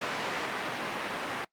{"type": "band-pass noise", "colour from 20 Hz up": "white", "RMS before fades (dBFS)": -34, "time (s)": [0.01, 1.45], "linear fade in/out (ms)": 10, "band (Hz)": [190, 1900], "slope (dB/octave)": 12, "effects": ["noise-tail reverb RT60 0.1 s tail -21 dB re dry", "Opus 48 kbps"]}